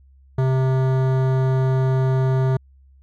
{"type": "tone with hard clipping", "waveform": "sine", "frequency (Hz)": 131.2, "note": "C3", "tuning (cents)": 5, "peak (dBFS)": -18, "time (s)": [0.38, 2.57], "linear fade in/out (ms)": 5, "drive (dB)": 16, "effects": ["added 67 Hz sine -48 dBFS peak until 3.02 s"]}